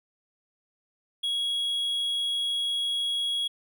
triangle tone, 3322 Hz, G#7, in tune, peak -24 dBFS, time 1.23-3.48 s, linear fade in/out 10 ms, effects none

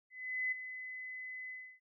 sine tone with ADSR envelope, 2020 Hz, B6, 39 cents sharp, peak -31 dBFS, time 0.1-1.8 s, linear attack 420 ms, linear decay 9 ms, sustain -11 dB, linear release 300 ms, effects none

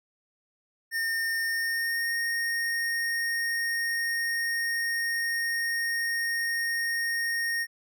square tone with pitch glide, 1821 to 1852.8 Hz, A#6 to A#6, -41 to -11 cents, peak -27 dBFS, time 0.91-7.67 s, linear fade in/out 50 ms, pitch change +30 cents, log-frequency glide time 1.44-2.16 s, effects none

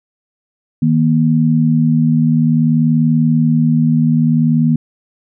sine tone pair together, 157.25 / 237.8 Hz, D#3 / A#3, +19 / +35 cents, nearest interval perfect fifth, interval 716 cents, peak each -12 dBFS, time 0.82-4.76 s, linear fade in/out 5 ms, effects none

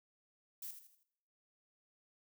violet noise with echo, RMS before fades -45 dBFS, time 0.62-0.71 s, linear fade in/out 5 ms, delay 81 ms, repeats 4, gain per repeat -8 dB, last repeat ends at 1.034 s, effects noise-tail reverb RT60 0.8 s tail -21 dB re dry

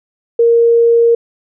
sine tone, 466.2 Hz, A#4, in tune, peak -6 dBFS, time 0.39-1.15 s, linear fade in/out 5 ms, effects none

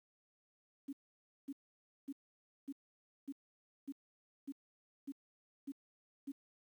sine tone bursts, 277.2 Hz, C#4, in tune, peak -40 dBFS, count 10, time 0.88-6.32 s, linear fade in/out 10 ms, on 49 ms, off 550 ms, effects 11-bit

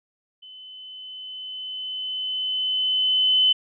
sine tone with level ramp, 3032 Hz, F#7, 42 cents sharp, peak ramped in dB -41 to -14 dBFS, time 0.42-3.53 s, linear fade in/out 10 ms, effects none

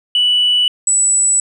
sine tone pair in turn, 2960 / 7902 Hz, F#7 / B8, 0 / 0 cents, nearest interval octave + perfect fourth, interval 1700 cents, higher second, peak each -9 dBFS, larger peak neither, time 0.15-0.68 / 0.87-1.4 s, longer neither, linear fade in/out 2 ms, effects tanh soft clip ceiling -6 dBFS

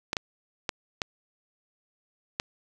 clicks, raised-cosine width 0.2 ms, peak -10 dBFS, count 5, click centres 0.131 / 0.168 / 0.692 / 1.018 / 2.399 s, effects none

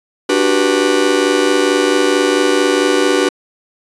45% pulse chord, G major seventh, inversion second, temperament just, 294 / 367.5 / 392 / 490 Hz, D4 / F#4 / G4 / B4, +2 / -12 / 0 / -14 cents, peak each -17 dBFS, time 0.29-3.29 s, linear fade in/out 5 ms, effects resampled to 22050 Hz

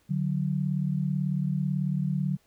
sine tone pair together, 146.83 / 185 Hz, D3 / F#3, 0 / 0 cents, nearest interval major third, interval 400 cents, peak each -27 / -28 dBFS, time 0.09-2.37 s, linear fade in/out 20 ms, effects pink hiss -66 dBFS RMS until 2.46 s

